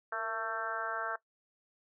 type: harmonic tone with a mistuned harmonic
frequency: 223.3 Hz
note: A3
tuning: 26 cents sharp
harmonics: 2 / 3 / 4 / 5 / 6 / 7 / 8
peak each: -45 / -41 / -43 / -41 / -38 / -39 / -49 dBFS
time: 0.12-1.16 s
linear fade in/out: 5 ms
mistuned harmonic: 2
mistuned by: +54 cents
effects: noise-tail reverb RT60 0.1 s tail -18 dB re dry